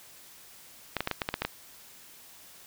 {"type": "clicks", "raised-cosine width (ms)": 0.3, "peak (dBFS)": -12, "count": 9, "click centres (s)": [0.967, 1.006, 1.074, 1.113, 1.218, 1.289, 1.341, 1.42, 1.45], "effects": ["white hiss -52 dBFS RMS until 2.66 s"]}